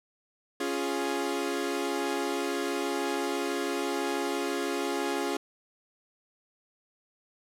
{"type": "chord", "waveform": "sawtooth", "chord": "Db major", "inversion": "none", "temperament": "equal", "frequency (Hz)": [277.2, 349.2, 415.3], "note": ["Db4", "F4", "Ab4"], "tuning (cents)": [0, 0, 0], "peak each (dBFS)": -29, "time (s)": [0.6, 5.37], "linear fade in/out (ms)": 5, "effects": ["low-pass 12000 Hz 12 dB/octave"]}